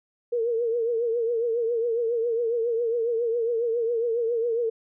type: tone with vibrato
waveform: sine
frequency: 465.1 Hz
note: A#4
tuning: 4 cents flat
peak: -22 dBFS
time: 0.32-4.7 s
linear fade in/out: 10 ms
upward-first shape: triangle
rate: 7.3 Hz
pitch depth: 86 cents each way
effects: none